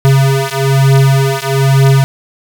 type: beating tone pair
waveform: square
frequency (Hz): 135.2 / 136.3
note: C#3 / C#3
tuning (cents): -43 / -29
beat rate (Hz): 1.1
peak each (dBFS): -11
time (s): 0.05-2.04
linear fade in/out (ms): 0
effects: none